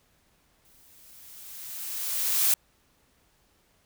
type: noise with exponential growth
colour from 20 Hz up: blue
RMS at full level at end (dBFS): -21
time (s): 0.65-2.54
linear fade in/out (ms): 1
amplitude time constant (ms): 410
effects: pink hiss -66 dBFS RMS until 3.85 s